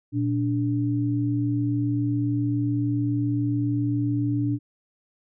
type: tone pair together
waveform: sine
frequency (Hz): 118.2 / 291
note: A#2 / D4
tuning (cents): +24 / -16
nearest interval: octave + major third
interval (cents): 1560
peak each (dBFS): -24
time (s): 0.12-4.59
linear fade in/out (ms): 50
effects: none